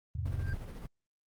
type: chord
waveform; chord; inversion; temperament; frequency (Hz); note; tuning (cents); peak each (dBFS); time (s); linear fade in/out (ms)
sine; E augmented; none; just; 82.41 / 103.01 / 128.76; E2 / G#2 / B#2; 0 / -14 / -27; -35 / -37 / -40; 0.15-0.55; 5
type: noise with tremolo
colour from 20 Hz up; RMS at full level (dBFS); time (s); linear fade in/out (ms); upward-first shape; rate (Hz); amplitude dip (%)
brown; -39; 0.25-0.87; 10; square; 14; 35
type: tone with exponential growth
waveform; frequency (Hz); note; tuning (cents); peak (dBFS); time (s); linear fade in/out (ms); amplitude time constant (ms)
triangle; 1584; G6; +18; -38; 0.25-0.53; 0; 59
effects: Opus 32 kbps